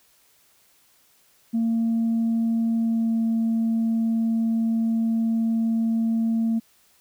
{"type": "tone with pitch glide", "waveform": "sine", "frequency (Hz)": [228.2, 226.6], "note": ["A#3", "A#3"], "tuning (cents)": [-37, -49], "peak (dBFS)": -18, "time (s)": [1.53, 6.6], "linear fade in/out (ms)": 20, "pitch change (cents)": -12, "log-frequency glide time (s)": [2.75, 3.18], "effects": ["tanh soft clip ceiling -17 dBFS", "white hiss -60 dBFS RMS until 7 s"]}